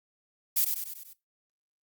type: noise with echo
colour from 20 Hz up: violet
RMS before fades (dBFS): -24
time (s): 0.56-0.65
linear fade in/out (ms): 10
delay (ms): 97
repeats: 5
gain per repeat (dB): -5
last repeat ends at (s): 1.135
effects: noise-tail reverb RT60 0.2 s tail -18 dB re dry + Opus 48 kbps